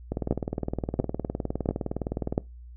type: two click trains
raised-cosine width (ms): 2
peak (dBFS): -9 / -15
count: 4 / 44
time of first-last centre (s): 0.31-2.379 / 0.12-2.325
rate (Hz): 1.45 / 19.5
effects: noise-tail reverb RT60 0.2 s tail -22 dB re dry + added 60 Hz sine -42 dBFS peak until 2.76 s